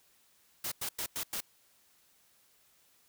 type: noise bursts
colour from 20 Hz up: white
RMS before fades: -36 dBFS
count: 5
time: 0.64-1.406 s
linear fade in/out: 5 ms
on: 78 ms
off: 94 ms
effects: white hiss -67 dBFS RMS until 3.08 s